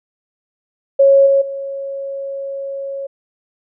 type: tone with level steps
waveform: sine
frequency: 550 Hz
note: C#5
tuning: 14 cents flat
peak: -6 / -9 / -22 dBFS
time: 0.99-3.07 s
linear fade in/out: 10 ms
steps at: 1.26 / 1.41 s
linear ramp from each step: 10 ms
effects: none